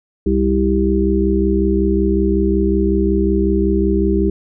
harmonic tone, 65.41 Hz, C2, in tune, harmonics 1 / 3 / 5 / 6, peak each -18 / -18 / -18 / -18 dBFS, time 0.26-4.3 s, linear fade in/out 5 ms, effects none

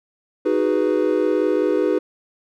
triangle chord, G# minor seventh, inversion second, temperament equal, 311.1 / 370 / 415.3 / 493.9 Hz, D#4 / F#4 / G#4 / B4, 0 / 0 / 0 / 0 cents, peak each -20 dBFS, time 0.45-1.99 s, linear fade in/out 10 ms, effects none

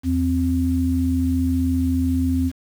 sine tone pair together, 82.1 / 260.9 Hz, E2 / C4, -6 / -5 cents, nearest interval octave + minor sixth, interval 2001 cents, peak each -21 / -19 dBFS, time 0.03-2.52 s, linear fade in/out 50 ms, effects 7-bit

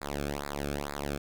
sawtooth tone with flanger, 71.7 Hz, D2, 41 cents flat, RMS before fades -35 dBFS, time 0.01-1.18 s, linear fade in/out 10 ms, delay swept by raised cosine 0.33 to 1.05 ms, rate 2.2 Hz, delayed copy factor -1, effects none

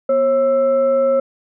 sine tone with frequency modulation, 541 Hz, C#5, 42 cents flat, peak -12 dBFS, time 0.09-1.2 s, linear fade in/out 5 ms, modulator 784 Hz, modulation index 0.36, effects none

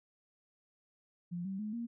sine tone with pitch steps, 174.61 / 192.63 / 212.5 / 234.4 Hz, F3 / G3 / G#3 / A#3, 0 / -30 / +40 / +10 cents, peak -36 dBFS, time 1.31-1.87 s, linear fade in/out 20 ms, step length 140 ms, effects none

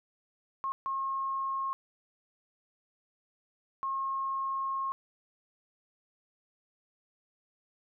sine tone bursts at uneven times, 1079 Hz, C#6, 47 cents flat, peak -30 dBFS, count 3, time 0.64-0.72 / 0.86-1.73 / 3.83-4.92 s, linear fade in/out 0 ms, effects none

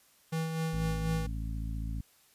square tone with tremolo, 161.6 Hz, E3, 34 cents flat, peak -30 dBFS, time 0.32-1.27 s, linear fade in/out 10 ms, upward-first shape sine, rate 4 Hz, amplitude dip 40%
harmonic tone, 55 Hz, A1, in tune, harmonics 1 / 2 / 3 / 4 / 5, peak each -34 / -40 / -44 / -46 / -48 dBFS, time 0.73-2.01 s, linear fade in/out 5 ms
effects white hiss -64 dBFS RMS until 2.34 s + resampled to 32000 Hz

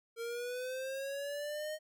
square linear sweep, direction up, 457.9 to 622.3 Hz, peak -38 dBFS, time 0.16-1.79 s, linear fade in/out 50 ms, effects none

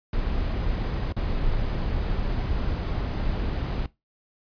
brown noise with dropouts, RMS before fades -26 dBFS, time 0.13-3.86 s, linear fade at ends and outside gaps 2 ms, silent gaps 1.124-1.165 s, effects noise-tail reverb RT60 0.2 s tail -19 dB re dry + resampled to 11025 Hz

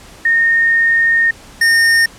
sine / square tone pair in turn, 1838 / 1830.6 Hz, A#6 / A#6, -25 / -32 cents, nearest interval unison, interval 7 cents, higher first, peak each -9 dBFS, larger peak neither, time 0.25-1.31 / 1.61-2.06 s, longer first, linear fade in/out 5 ms, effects pink hiss -39 dBFS RMS until 2.18 s + low-pass 10000 Hz 12 dB/octave

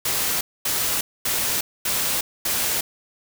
white noise bursts, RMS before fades -23 dBFS, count 5, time 0.05-2.81 s, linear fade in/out 5 ms, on 360 ms, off 240 ms, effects none

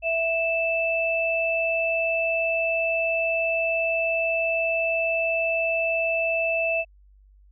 sine tone pair together, 659.3 / 2637 Hz, E5 / E7, 0 / 0 cents, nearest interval 2 octaves, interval 2400 cents, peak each -24 dBFS, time 0.02-6.85 s, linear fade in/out 50 ms, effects added 49 Hz sine -51 dBFS peak until 7.51 s

